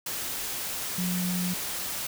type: tone in noise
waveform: sine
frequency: 180 Hz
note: F#3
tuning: 47 cents flat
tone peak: -27 dBFS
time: 0.98-1.54 s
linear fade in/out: 5 ms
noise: white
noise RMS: -33 dBFS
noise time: 0.06-2.07 s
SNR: +3 dB
effects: none